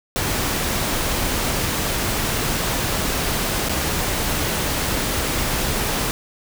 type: noise with dropouts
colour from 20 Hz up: pink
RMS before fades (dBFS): -22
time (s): 0.16-6.11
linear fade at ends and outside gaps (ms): 0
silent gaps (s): 3.687-3.694
effects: none